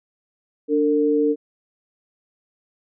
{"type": "tone pair together", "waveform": "sine", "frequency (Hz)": [293.3, 453.2], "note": ["D4", "A#4"], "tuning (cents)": [-2, -49], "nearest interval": "minor sixth", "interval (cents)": 753, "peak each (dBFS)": [-19, -18], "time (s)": [0.68, 1.36], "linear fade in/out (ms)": 50, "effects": []}